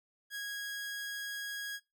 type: tone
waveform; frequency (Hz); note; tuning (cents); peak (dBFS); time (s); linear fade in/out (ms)
sawtooth; 1649; G#6; -13; -34; 0.3-1.8; 50
effects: noise-tail reverb RT60 0.2 s tail -19 dB re dry + MP3 96 kbps